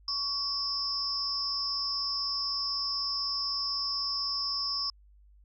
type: tone cluster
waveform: sine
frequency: 1117 / 4968 / 5320 Hz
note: C#6 / D#8 / E8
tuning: +13 / -3 / +15 cents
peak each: -40 / -34 / -31 dBFS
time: 0.08-4.9 s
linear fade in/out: 2 ms
effects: added 50 Hz sine -55 dBFS peak until 5.44 s